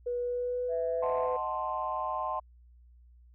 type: tone with pitch glide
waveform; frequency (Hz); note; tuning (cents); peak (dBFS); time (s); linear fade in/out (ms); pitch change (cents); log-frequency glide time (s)
sine; 486.7 to 505.3; B4 to B4; -25 to +40; -29; 0.06-1.37; 10; +65; 0.19-1.1
type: tone with vibrato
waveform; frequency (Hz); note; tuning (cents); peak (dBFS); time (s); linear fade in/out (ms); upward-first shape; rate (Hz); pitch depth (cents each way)
sine; 659.3; E5; 0; -32; 0.68-1.29; 50; triangle; 4; 8
type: chord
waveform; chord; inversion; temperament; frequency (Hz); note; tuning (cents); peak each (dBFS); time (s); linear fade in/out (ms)
sine; D# diminished seventh; none; equal; 622.3 / 740 / 880 / 1046.5; D#5 / F#5 / A5 / C6; 0 / 0 / 0 / 0; -37 / -37 / -36 / -33; 1.02-2.4; 10
effects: tanh soft clip ceiling -20 dBFS + added 60 Hz sine -54 dBFS peak until 3.34 s